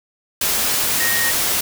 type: tone in noise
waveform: sine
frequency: 1864.7 Hz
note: A#6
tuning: in tune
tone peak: -20 dBFS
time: 1-1.31 s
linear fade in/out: 5 ms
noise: white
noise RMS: -19 dBFS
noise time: 0.41-1.61 s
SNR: -4 dB
effects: none